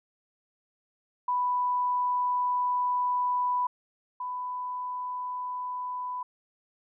sine tone pair in turn, 990 / 996.3 Hz, B5 / B5, +4 / +15 cents, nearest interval unison, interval 11 cents, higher second, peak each -24 / -31 dBFS, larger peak first, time 1.28-3.67 / 4.2-6.23 s, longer first, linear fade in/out 5 ms, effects none

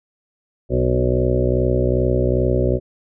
harmonic tone with a mistuned harmonic, 62.5 Hz, B1, 21 cents sharp, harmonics 1 / 2 / 3 / 4 / 5 / 6 / 7 / 8 / 9 / 10, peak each -21 / -21 / -32 / -25 / -32 / -21 / -31 / -25 / -24 / -31 dBFS, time 0.69-2.8 s, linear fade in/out 50 ms, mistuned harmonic 6, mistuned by -23 cents, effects none

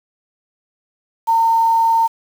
sine tone with quantisation, 911 Hz, A#5, 40 cents flat, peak -11 dBFS, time 1.27-2.08 s, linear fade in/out 20 ms, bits 6, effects none

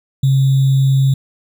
sine tone with sample-and-hold, 134.8 Hz, C#3, 48 cents flat, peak -9 dBFS, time 0.23-1.14 s, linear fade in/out 5 ms, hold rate 3675 Hz, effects none

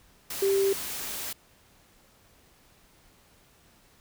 sine tone in noise, 392 Hz, G4, in tune, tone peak -21 dBFS, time 0.42-0.73 s, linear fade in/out 5 ms, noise white, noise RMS -35 dBFS, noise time 0.3-1.33 s, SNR +11 dB, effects pink hiss -60 dBFS RMS until 4 s

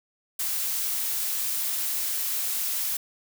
blue noise, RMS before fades -28 dBFS, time 0.39-2.97 s, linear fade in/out 5 ms, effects none

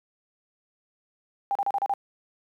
sine tone bursts, 799 Hz, G5, 33 cents sharp, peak -22 dBFS, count 6, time 1.51-1.937 s, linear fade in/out 0 ms, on 42 ms, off 35 ms, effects high-pass 400 Hz 12 dB/octave + 10-bit

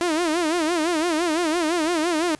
sawtooth tone with vibrato, 329.6 Hz, E4, in tune, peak -16 dBFS, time 0.01-2.35 s, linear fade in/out 0 ms, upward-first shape sine, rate 5.9 Hz, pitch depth 140 cents each way, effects pink hiss -51 dBFS RMS until 2.39 s + resampled to 24000 Hz

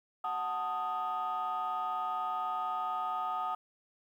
sine chord, D# diminished, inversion first, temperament equal with one note detuned, 740 / 884.1 / 1244.5 Hz, F#5 / A5 / D#6, 0 / +8 / 0 cents, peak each -35 / -37 / -33 dBFS, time 0.24-3.55 s, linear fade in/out 5 ms, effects tanh soft clip ceiling -27 dBFS + 11-bit

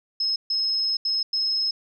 sine tone bursts at uneven times, 5170 Hz, E8, 34 cents flat, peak -21 dBFS, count 4, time 0.2-0.36 / 0.5-0.97 / 1.05-1.23 / 1.33-1.71 s, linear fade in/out 5 ms, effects none

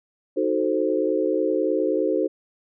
sine chord, D# diminished seventh, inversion none, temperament equal, 311.1 / 370 / 440 / 523.3 Hz, D#4 / F#4 / A4 / C5, 0 / 0 / 0 / 0 cents, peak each -25 dBFS, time 0.36-2.28 s, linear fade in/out 20 ms, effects none

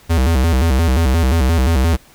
square tone with vibrato, 73.2 Hz, D2, 5 cents flat, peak -12 dBFS, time 0.09-1.97 s, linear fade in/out 20 ms, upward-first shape square, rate 5.7 Hz, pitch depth 220 cents each way, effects pink hiss -47 dBFS RMS until 2.14 s

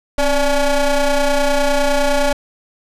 35% pulse ring-modulated tone, 282.1 Hz, C#4, 30 cents sharp, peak -8 dBFS, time 0.18-2.33 s, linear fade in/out 5 ms, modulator 297 Hz, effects low-pass 11000 Hz 12 dB/octave

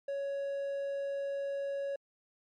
triangle tone, 557 Hz, C#5, 8 cents sharp, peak -31 dBFS, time 0.08-1.96 s, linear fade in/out 5 ms, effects MP3 48 kbps

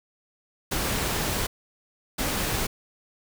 pink noise bursts at uneven times, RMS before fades -27 dBFS, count 2, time 0.71-1.47 / 2.18-2.67 s, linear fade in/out 10 ms, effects none

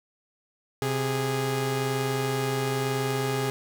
sawtooth tone pair together, 130.6 / 412.8 Hz, C3 / G#4, -3 / -10 cents, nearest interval octave + minor sixth, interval 1993 cents, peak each -24 dBFS, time 0.82-3.5 s, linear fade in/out 0 ms, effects none

